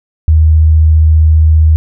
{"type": "tone with vibrato", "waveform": "sine", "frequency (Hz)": 78.6, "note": "D#2", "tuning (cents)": 18, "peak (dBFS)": -3, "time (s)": [0.28, 1.76], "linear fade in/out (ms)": 0, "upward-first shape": "sine", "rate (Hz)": 15, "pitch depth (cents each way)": 8, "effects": []}